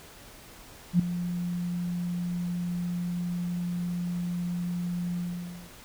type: tone with ADSR envelope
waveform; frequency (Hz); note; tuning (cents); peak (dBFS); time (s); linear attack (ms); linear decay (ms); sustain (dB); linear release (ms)
sine; 175.6; F3; +10; -15; 0.93-5.7; 65; 3; -13; 530
effects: pink hiss -49 dBFS RMS until 5.84 s

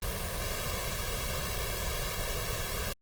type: noise with comb filter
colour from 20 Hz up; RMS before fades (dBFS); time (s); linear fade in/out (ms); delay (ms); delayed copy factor
pink; -34; 0.02-2.93; 5; 1.8; +0.9
effects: Opus 24 kbps

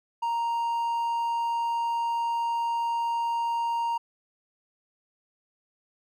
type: tone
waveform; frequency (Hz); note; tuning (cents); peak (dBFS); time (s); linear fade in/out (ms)
triangle; 932.3; A#5; 0; -23; 0.22-3.98; 10
effects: none

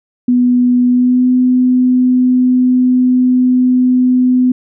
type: tone with pitch glide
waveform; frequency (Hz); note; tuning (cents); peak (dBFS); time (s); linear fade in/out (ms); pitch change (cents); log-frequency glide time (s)
sine; 246.9 to 252.2; B3 to B3; 0 to +36; -7; 0.28-4.52; 5; +36; 0.87-1.28
effects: none

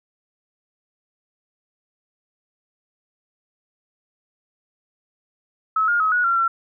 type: tone with pitch steps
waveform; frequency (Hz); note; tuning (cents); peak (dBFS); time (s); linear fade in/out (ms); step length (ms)
sine; 1293 / 1418 / 1278 / 1459 / 1371 / 1354; E6 / F6 / D#6 / F#6 / F6 / E6; -34 / +26 / +46 / -25 / -32 / +46; -16; 5.76-6.48; 5; 120
effects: none

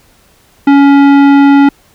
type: tone with tanh clipping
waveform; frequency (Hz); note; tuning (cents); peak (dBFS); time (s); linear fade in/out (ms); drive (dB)
sine; 280.5; C#4; +21; -4; 0.67-1.69; 5; 16
effects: pink hiss -47 dBFS RMS until 1.94 s

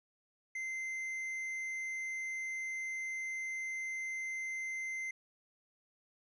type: tone with tanh clipping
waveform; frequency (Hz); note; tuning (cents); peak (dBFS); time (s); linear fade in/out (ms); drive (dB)
sine; 2076; C7; -14; -38; 0.55-5.11; 5; 6
effects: none

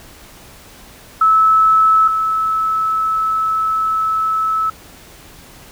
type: tone pair in turn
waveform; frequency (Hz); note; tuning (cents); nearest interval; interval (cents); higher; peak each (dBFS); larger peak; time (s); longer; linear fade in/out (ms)
sine; 1303 / 1303; E6 / E6; -20 / -20; unison; 0; neither; -8 / -14; first; 1.21-2.08 / 2.08-4.7; second; 5
effects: pink hiss -41 dBFS RMS until 5.71 s

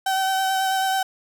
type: tone with vibrato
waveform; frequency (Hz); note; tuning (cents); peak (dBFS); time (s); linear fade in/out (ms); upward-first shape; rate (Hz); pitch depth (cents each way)
35% pulse; 766; G5; -40; -18; 0.06-1.03; 5; sine; 9.2; 15
effects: none

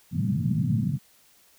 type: band-pass noise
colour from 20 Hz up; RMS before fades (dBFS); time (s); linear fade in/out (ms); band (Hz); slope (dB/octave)
pink; -25; 0.11-0.99; 50; 110 to 220; 48
effects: white hiss -59 dBFS RMS until 1.58 s

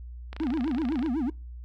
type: click train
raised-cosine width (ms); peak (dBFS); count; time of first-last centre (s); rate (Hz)
0.3; -23; 22; 0.33-1.062; 28.7
type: tone with vibrato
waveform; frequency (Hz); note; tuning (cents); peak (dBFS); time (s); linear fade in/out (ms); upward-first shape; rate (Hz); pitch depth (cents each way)
triangle; 277.2; C#4; 0; -23; 0.4-1.3; 5; sine; 8; 300
effects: noise-tail reverb RT60 0.3 s tail -26 dB re dry + added 60 Hz sine -38 dBFS peak until 1.64 s

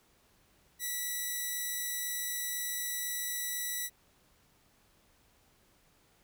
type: tone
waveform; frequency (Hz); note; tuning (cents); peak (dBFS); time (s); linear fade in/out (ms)
5% pulse; 1954; B6; -19; -23; 0.79-3.9; 50
effects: pink hiss -67 dBFS RMS until 6.23 s

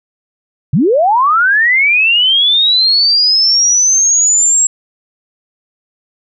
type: linear sweep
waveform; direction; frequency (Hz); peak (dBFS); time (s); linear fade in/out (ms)
sine; up; 114.2 to 7650; -7; 0.73-4.67; 5
effects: none

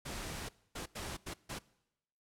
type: noise bursts at uneven times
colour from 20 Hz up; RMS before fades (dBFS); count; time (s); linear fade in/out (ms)
pink; -42; 5; 0.05-0.49 / 0.75-0.86 / 0.95-1.17 / 1.26-1.34 / 1.49-1.59; 10
effects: noise-tail reverb RT60 0.9 s tail -22 dB re dry + low-pass 11000 Hz 12 dB/octave

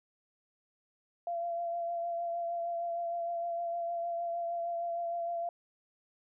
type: tone with vibrato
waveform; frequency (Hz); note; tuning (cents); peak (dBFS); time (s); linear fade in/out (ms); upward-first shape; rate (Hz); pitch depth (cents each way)
sine; 684; F5; -36; -32; 1.27-5.49; 2; triangle; 6.5; 24
effects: none

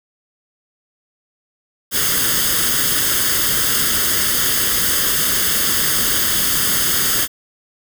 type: noise with comb filter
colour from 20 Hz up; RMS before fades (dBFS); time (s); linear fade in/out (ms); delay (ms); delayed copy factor
white; -17; 1.91-7.28; 50; 0.61; +0.7
effects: none

